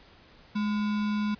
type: tone with sample-and-hold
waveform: sine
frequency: 209.9 Hz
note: G#3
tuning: 19 cents sharp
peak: -25 dBFS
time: 0.55-1.35 s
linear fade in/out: 10 ms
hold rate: 1225 Hz
effects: pink hiss -55 dBFS RMS until 1.39 s + resampled to 11025 Hz